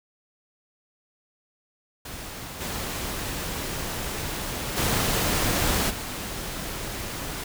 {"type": "noise with level steps", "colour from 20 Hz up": "pink", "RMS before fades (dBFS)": [-37, -31, -24, -33], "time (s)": [2.05, 7.44], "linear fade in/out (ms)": 5, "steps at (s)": [2.6, 4.76, 5.89], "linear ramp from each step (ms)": 20, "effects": []}